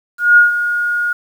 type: tone with ADSR envelope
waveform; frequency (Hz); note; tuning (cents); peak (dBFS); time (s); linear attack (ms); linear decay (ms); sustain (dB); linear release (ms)
sine; 1434; F6; +45; -3; 0.18-1.13; 190; 140; -11; 5
effects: 7-bit